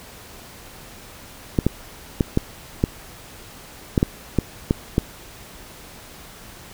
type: clicks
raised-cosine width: 3 ms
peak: -3 dBFS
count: 10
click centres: 1.588 / 1.666 / 2.208 / 2.374 / 2.839 / 3.978 / 4.029 / 4.387 / 4.709 / 4.981 s
effects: pink hiss -42 dBFS RMS until 6.73 s